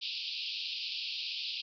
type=band-pass noise; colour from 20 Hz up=white; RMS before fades=-38 dBFS; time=0.01-1.62 s; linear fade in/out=20 ms; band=2500 to 5000 Hz; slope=96 dB/octave; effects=none